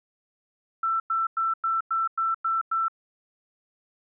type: tone bursts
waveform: sine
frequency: 1335 Hz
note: E6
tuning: 22 cents sharp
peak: -22 dBFS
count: 8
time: 0.83-2.883 s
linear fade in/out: 5 ms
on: 170 ms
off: 99 ms
effects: none